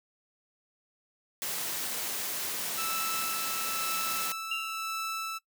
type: noise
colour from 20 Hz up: white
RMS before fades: -34 dBFS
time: 1.42-4.32 s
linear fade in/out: 0 ms
type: tone with tremolo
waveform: sawtooth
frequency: 1318.5 Hz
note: E6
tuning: in tune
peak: -28 dBFS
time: 2.77-5.39 s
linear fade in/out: 20 ms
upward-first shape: sine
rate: 1 Hz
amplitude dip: 35%
type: tone with exponential decay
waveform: sine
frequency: 2775 Hz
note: F7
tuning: 12 cents flat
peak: -27 dBFS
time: 4.51-5.02 s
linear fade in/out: 5 ms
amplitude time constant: 110 ms
effects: noise-tail reverb RT60 0.1 s tail -20 dB re dry + high-pass 150 Hz 12 dB/octave